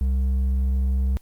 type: tone with hard clipping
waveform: sine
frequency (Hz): 65.6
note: C2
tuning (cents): +5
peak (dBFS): -20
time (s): 0.01-1.17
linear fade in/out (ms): 0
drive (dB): 4
effects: white hiss -60 dBFS RMS until 1.21 s + Opus 24 kbps